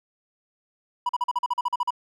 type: tone bursts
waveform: triangle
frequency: 979 Hz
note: B5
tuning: 15 cents flat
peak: -19 dBFS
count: 12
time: 1.06-1.906 s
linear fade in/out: 5 ms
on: 32 ms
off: 42 ms
effects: none